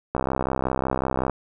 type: click train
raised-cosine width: 1 ms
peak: -9 dBFS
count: 76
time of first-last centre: 0.15-1.297 s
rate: 65.4 Hz
effects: none